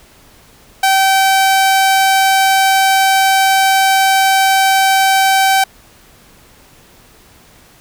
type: tone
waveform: sawtooth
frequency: 772 Hz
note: G5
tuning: 27 cents flat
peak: -5 dBFS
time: 0.83-5.64 s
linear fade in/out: 5 ms
effects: pink hiss -45 dBFS RMS until 7.8 s